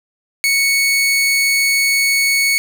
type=tone; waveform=sawtooth; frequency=2217 Hz; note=C#7; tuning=in tune; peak=-9 dBFS; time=0.44-2.58 s; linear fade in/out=0 ms; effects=none